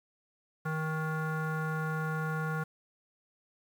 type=tone with low-pass filter; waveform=square; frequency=157.4 Hz; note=D#3; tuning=20 cents sharp; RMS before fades=-33 dBFS; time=0.65-2.64 s; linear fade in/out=10 ms; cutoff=1400 Hz; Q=4.8; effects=9-bit